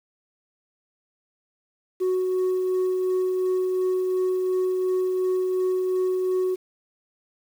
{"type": "tone with tremolo", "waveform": "sine", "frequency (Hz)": 370, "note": "F#4", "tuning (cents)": 0, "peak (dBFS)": -17, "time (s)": [2, 6.56], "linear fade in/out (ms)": 20, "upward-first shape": "triangle", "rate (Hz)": 2.8, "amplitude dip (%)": 35, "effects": ["tanh soft clip ceiling -19 dBFS", "8-bit"]}